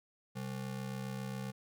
square ring-modulated tone, 162.4 Hz, E3, 26 cents flat, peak -36 dBFS, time 0.35-1.52 s, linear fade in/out 20 ms, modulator 33.7 Hz, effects none

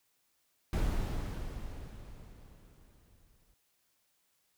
brown noise with exponential decay, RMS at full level -29 dBFS, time 0.73-3.54 s, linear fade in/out 2 ms, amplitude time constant 610 ms, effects white hiss -75 dBFS RMS until 4.57 s

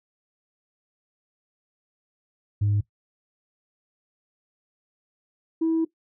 sine tone pair in turn, 102.9 / 325.2 Hz, G#2 / E4, -16 / -23 cents, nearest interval octave + minor sixth, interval 1993 cents, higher second, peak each -18 dBFS, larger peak neither, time 2.61-2.81 / 5.61-5.85 s, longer second, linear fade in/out 10 ms, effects noise-tail reverb RT60 0.1 s tail -17 dB re dry + tanh soft clip ceiling -17 dBFS

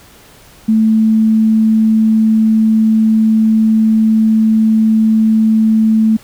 sine tone, 220 Hz, A3, in tune, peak -7 dBFS, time 0.68-6.17 s, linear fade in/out 10 ms, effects pink hiss -42 dBFS RMS until 6.23 s

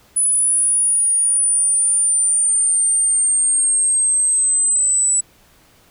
sine linear sweep, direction down, 9956 to 7902 Hz, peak -13 dBFS, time 0.16-5.21 s, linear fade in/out 10 ms, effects pink hiss -52 dBFS RMS until 5.9 s

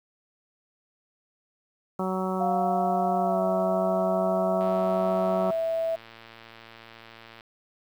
harmonic tone, 187.3 Hz, F#3, 21 cents sharp, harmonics 1 / 2 / 3 / 4 / 5 / 6 / 7, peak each -29 / -32 / -34 / -35 / -36 / -37 / -37 dBFS, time 1.99-5.51 s, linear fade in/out 5 ms
sine tone with pitch glide, 708 to 656.8 Hz, F5 to E5, +23 to -6 cents, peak -24 dBFS, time 2.4-5.96 s, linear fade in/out 10 ms, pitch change -129 cents, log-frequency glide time 3.2-3.42 s
click train, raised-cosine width 0.3 ms, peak -30 dBFS, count 320, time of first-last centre 4.61-7.408 s, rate 114 Hz
effects 9-bit

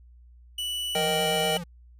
45% pulse tone, 2960 Hz, F#7, in tune, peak -28 dBFS, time 0.58-1.58 s, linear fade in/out 5 ms
square tone with vibrato, 171.9 Hz, F3, 27 cents flat, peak -34 dBFS, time 0.95-1.64 s, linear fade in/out 10 ms, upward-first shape sine, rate 8.3 Hz, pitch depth 82 cents each way
square chord, Eb major, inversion second, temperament just, 466.7 / 622.3 / 777.8 Hz, Bb4 / Eb5 / G5, +2 / 0 / -14 cents, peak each -30 dBFS, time 0.95-1.57 s, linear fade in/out 2 ms
effects added 60 Hz sine -49 dBFS peak until 1.99 s + resampled to 32000 Hz

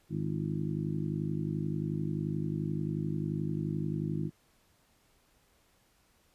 harmonic tone with a mistuned harmonic, 51.4 Hz, G#1, 17 cents flat, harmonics 2 / 3 / 4 / 5 / 6 / 7, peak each -41 / -33 / -38 / -42 / -40 / -41 dBFS, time 0.09-4.31 s, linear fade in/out 50 ms, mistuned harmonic 7, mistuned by -65 cents, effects pink hiss -68 dBFS RMS until 6.34 s + resampled to 32000 Hz

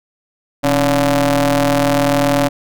sawtooth ring-modulated tone, 148.1 Hz, D3, 15 cents sharp, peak -5 dBFS, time 0.63-2.49 s, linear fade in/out 20 ms, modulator 424 Hz, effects none

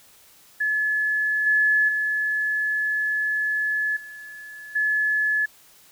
sine tone with level steps, 1714 Hz, A6, 46 cents flat, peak -20 / -16 / -21 / -37 / -19 dBFS, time 0.6-5.46 s, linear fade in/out 10 ms, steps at 1.46 / 1.88 / 3.96 / 4.75 s, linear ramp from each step 10 ms, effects white hiss -53 dBFS RMS until 5.91 s

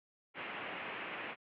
white low-pass noise, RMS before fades -43 dBFS, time 0.34-1.36 s, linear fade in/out 50 ms, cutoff 2800 Hz, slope 48 dB/octave, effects high-pass 200 Hz 12 dB/octave

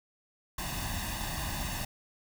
pink noise with comb filter, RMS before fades -35 dBFS, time 0.58-1.85 s, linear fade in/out 5 ms, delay 1.1 ms, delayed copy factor +0.8, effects none

